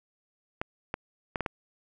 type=clicks; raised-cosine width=0.5 ms; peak=-15 dBFS; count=5; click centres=0.615 / 0.941 / 1.358 / 1.407 / 1.462 s; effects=none